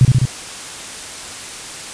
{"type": "tone with echo", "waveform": "sine", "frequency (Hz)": 126.5, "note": "B2", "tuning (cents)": 42, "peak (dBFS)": -4, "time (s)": [0.01, 0.05], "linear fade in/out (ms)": 2, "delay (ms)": 68, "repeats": 3, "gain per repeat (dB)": -2, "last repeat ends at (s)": 0.254, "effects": ["white hiss -30 dBFS RMS until 1.93 s", "resampled to 22050 Hz"]}